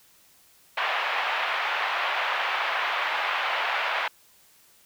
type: band-pass noise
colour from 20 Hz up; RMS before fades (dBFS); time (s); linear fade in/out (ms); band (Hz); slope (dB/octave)
pink; -27; 0.77-4.08; 5; 740 to 3000; 24
effects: white hiss -58 dBFS RMS until 4.85 s